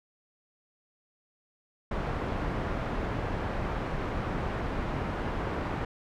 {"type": "low-pass noise", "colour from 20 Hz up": "pink", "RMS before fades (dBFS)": -32, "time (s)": [1.91, 5.85], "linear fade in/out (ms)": 5, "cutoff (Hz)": 1500, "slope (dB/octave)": 12, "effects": []}